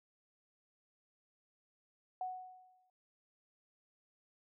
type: tone with exponential decay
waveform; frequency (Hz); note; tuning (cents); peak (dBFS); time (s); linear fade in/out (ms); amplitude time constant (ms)
sine; 740; F#5; 0; -35; 2.21-2.9; 2; 150
effects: none